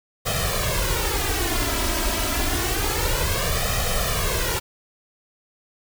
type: noise with flanger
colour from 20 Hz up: pink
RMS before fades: -23 dBFS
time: 0.25-4.6 s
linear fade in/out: 20 ms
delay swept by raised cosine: 1.6 to 3.1 ms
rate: 0.28 Hz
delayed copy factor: +0.85
effects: none